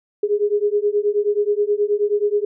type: beating tone pair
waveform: sine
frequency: 409 / 418.4 Hz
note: G#4 / G#4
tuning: -26 / +13 cents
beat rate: 9.4 Hz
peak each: -19 dBFS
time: 0.23-2.45 s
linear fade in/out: 5 ms
effects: none